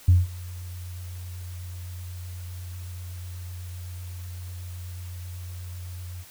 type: tone with ADSR envelope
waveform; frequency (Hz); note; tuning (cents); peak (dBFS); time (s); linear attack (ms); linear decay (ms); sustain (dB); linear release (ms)
sine; 89.2; F2; +37; -10; 0.08-6.25; 7; 180; -24; 48
effects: tanh soft clip ceiling -8 dBFS + white hiss -49 dBFS RMS until 6.3 s